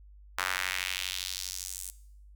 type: tone with high-pass filter sweep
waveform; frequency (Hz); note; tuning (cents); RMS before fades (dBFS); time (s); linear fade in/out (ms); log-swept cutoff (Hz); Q
sawtooth; 92.5; F#2; 0; -35; 0.38-1.9; 0; 1300 to 8800; 1.7
effects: noise-tail reverb RT60 0.7 s tail -18 dB re dry + added 50 Hz sine -50 dBFS peak until 2.35 s